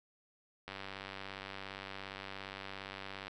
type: click train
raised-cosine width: 0.3 ms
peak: -27 dBFS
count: 254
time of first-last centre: 0.68-3.28 s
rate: 97.3 Hz
effects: none